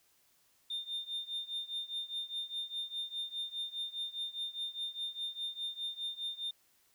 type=tone with tremolo; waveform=sine; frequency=3620 Hz; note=A7; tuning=48 cents sharp; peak=-31 dBFS; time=0.7-6.51 s; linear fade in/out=5 ms; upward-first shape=triangle; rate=4.9 Hz; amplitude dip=95%; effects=tanh soft clip ceiling -33 dBFS + white hiss -70 dBFS RMS until 6.94 s